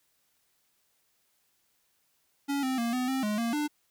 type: tone with pitch steps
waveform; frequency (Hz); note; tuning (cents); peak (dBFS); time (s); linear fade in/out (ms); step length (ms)
square; 281 / 260.7 / 233.8 / 252.3 / 264.4 / 210.2 / 232.4 / 297; C#4 / C4 / A#3 / B3 / C4 / G#3 / A#3 / D4; +24 / -6 / +5 / +37 / +18 / +21 / -5 / +20; -28; 2.48-3.68; 20; 150
effects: white hiss -72 dBFS RMS until 3.9 s